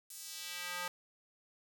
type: tone with high-pass filter sweep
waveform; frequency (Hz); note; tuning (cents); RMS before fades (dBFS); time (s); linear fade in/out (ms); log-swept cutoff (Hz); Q
square; 177.7; F3; +30; -43; 0.1-0.88; 2; 8700 to 980; 1
effects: 11-bit